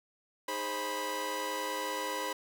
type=tone cluster; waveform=sawtooth; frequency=311 / 411.7 / 527 / 984 Hz; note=D#4 / G#4 / C5 / B5; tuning=-1 / -15 / +12 / -7 cents; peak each=-40 / -38 / -35 / -32 dBFS; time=0.48-2.33 s; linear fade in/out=5 ms; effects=none